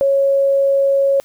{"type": "tone", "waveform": "sine", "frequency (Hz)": 551, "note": "C#5", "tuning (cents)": -11, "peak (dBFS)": -11, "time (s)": [0.01, 1.2], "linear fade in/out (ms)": 0, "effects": ["white hiss -52 dBFS RMS until 1.24 s"]}